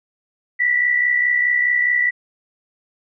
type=tone pair together; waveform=sine; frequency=1903.2 / 1968 Hz; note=A#6 / B6; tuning=+35 / -7 cents; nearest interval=minor second; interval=58 cents; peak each=-23 / -15 dBFS; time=0.59-2.11 s; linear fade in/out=20 ms; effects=none